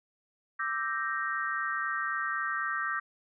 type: chord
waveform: sine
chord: E half-diminished seventh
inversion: third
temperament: equal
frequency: 1174.7 / 1318.5 / 1568 / 1864.7 Hz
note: D6 / E6 / G6 / Bb6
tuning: 0 / 0 / 0 / 0 cents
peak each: -35 / -36 / -34 / -35 dBFS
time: 0.59-3 s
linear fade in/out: 10 ms
effects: none